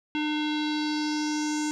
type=tone with low-pass filter sweep; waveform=square; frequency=302.2 Hz; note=D4; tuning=50 cents sharp; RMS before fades=-28 dBFS; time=0.15-1.71 s; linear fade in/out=0 ms; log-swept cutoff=3000 to 7200 Hz; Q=3.7; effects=none